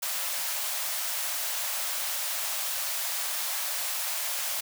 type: high-pass noise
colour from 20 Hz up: white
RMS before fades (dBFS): -31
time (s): 0.02-4.61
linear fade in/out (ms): 10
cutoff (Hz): 540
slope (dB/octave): 96
effects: none